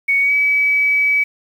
sine tone with pitch glide, 2229 to 2284 Hz, C#7 to D7, +9 to -49 cents, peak -12 dBFS, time 0.08-1.24 s, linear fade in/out 10 ms, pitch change +42 cents, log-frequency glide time 0.2-0.34 s, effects 7-bit

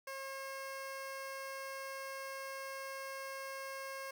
15% pulse tone, 539 Hz, C#5, 49 cents flat, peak -36 dBFS, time 0.07-4.11 s, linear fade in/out 5 ms, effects none

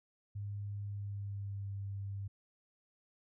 sine tone with pitch glide, 101.7 to 99.15 Hz, G#2 to G2, -36 to +20 cents, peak -38 dBFS, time 0.35-2.28 s, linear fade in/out 10 ms, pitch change -44 cents, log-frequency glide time 0.82-1.75 s, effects none

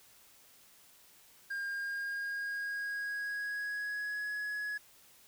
triangle tone with pitch glide, 1609 to 1683.2 Hz, G6 to G#6, +45 to +23 cents, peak -33 dBFS, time 1.5-4.78 s, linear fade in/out 10 ms, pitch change +78 cents, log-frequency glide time 1.66-4.33 s, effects white hiss -61 dBFS RMS until 5.27 s

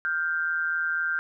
sine tone pair together, 1404 / 1568 Hz, F6 / G6, +9 / 0 cents, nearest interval major second, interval 191 cents, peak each -27 dBFS, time 0.05-1.19 s, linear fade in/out 0 ms, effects none

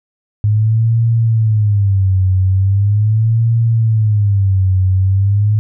sine tone with vibrato, 103.83 Hz, G#2, in tune, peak -9 dBFS, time 0.44-5.59 s, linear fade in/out 0 ms, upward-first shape sine, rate 0.4 Hz, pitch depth 180 cents each way, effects none

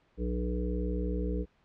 harmonic tone, 60.5 Hz, B1, 35 cents flat, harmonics 1 / 3 / 5 / 7 / 8, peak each -31 / -36 / -38 / -39 / -40 dBFS, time 0.17-1.46 s, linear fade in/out 50 ms, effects pink hiss -68 dBFS RMS until 1.64 s + low-pass 3000 Hz 12 dB/octave

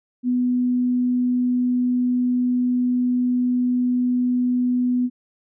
sine tone, 248.1 Hz, B3, 8 cents sharp, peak -17 dBFS, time 0.23-5.1 s, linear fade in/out 50 ms, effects none

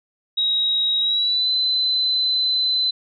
sine tone with pitch glide, 3811 to 4035 Hz, A#7 to B7, +38 to +36 cents, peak -17 dBFS, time 0.37-2.91 s, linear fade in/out 10 ms, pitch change +98 cents, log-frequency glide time 1-1.5 s, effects none

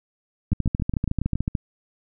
two click trains, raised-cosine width 5 ms, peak -12 / -10 dBFS, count 7 / 15, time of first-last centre 0.52-1.356 / 0.53-1.552 s, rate 7.18 / 13.7 Hz, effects none

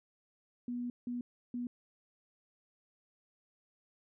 sine tone bursts at uneven times, 243.4 Hz, B3, 25 cents flat, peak -35 dBFS, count 3, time 0.68-0.9 / 1.07-1.21 / 1.54-1.67 s, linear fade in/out 2 ms, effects none

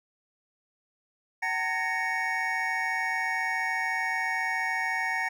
triangle tone cluster, 759 / 906 / 1699 / 1853 / 2228 Hz, F#5 / A#5 / G#6 / A#6 / C#7, +44 / -50 / +39 / -11 / +8 cents, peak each -33 / -33 / -37 / -28 / -31 dBFS, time 1.42-5.29 s, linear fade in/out 10 ms, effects none

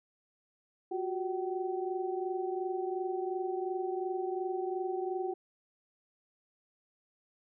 sine tone cluster, 361.7 / 384.5 / 763 Hz, F#4 / G4 / G5, -39 / -33 / -47 cents, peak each -34 / -38 / -38 dBFS, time 0.91-5.34 s, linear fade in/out 10 ms, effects none

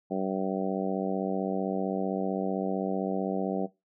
harmonic tone, 95.6 Hz, G2, 43 cents flat, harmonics 2 / 3 / 4 / 5 / 6 / 7 / 8, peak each -32 / -34 / -35 / -36 / -37 / -37 / -38 dBFS, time 0.1-3.67 s, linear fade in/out 20 ms, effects noise-tail reverb RT60 0.2 s tail -18 dB re dry

